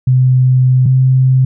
sine tone pair in turn, 128.3 / 130.32 Hz, C3 / C3, -34 / -7 cents, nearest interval unison, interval 27 cents, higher second, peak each -6 dBFS, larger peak neither, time 0.07-0.86 / 0.86-1.45 s, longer first, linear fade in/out 5 ms, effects none

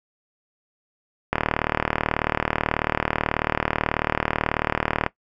click train, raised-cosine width 0.5 ms, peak -4 dBFS, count 144, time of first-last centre 1.33-5.064 s, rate 38.3 Hz, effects noise-tail reverb RT60 0.1 s tail -18 dB re dry

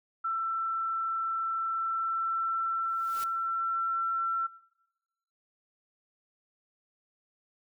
sine tone with pitch glide, 1337 to 1347.9 Hz, E6 to E6, +24 to +38 cents, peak -28 dBFS, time 0.24-4.47 s, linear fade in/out 10 ms, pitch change +14 cents, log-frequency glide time 1.63-3.92 s
white noise with exponential growth, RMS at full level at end -40 dBFS, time 2.82-3.24 s, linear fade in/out 2 ms, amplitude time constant 90 ms
effects noise-tail reverb RT60 1.0 s tail -20 dB re dry

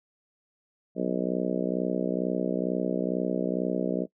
harmonic tone, 62.2 Hz, B1, 13 cents sharp, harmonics 3 / 4 / 5 / 6 / 7 / 8 / 9 / 10, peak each -31 / -32 / -33 / -34 / -34 / -35 / -36 / -36 dBFS, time 0.95-4.07 s, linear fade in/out 50 ms, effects noise-tail reverb RT60 0.1 s tail -22 dB re dry

